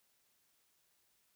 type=silence; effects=white hiss -75 dBFS RMS until 1.35 s